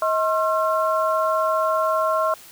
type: tone cluster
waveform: sine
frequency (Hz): 636 / 1071 / 1359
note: D#5 / C6 / F6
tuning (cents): +38 / +40 / -48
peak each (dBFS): -21 / -22 / -25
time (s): 0.02-2.34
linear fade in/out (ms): 2
effects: white hiss -45 dBFS RMS until 2.51 s